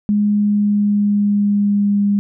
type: tone with pitch glide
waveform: sine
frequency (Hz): 207.2 to 202.7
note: G#3 to G#3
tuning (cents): -4 to -42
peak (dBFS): -12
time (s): 0.09-2.19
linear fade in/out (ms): 0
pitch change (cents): -38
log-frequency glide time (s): 0.26-2.03
effects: none